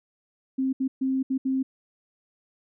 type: tone bursts at uneven times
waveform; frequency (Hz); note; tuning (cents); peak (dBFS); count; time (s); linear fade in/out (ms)
sine; 264.3; C4; +18; -22; 5; 0.58-0.73 / 0.8-0.88 / 1.01-1.23 / 1.3-1.38 / 1.45-1.63; 10
effects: none